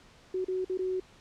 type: tone with dropouts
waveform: sine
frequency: 371.9 Hz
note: F#4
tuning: 9 cents sharp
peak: -28 dBFS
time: 0.34-1 s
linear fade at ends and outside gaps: 5 ms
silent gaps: 0.446-0.482 / 0.647-0.696 / 0.775-0.79 s
effects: pink hiss -57 dBFS RMS until 1.2 s + low-pass 6000 Hz 12 dB/octave